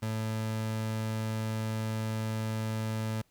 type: tone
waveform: 30% pulse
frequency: 110 Hz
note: A2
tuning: in tune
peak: -28 dBFS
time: 0.02-3.22 s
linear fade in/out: 10 ms
effects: pink hiss -70 dBFS RMS until 3.3 s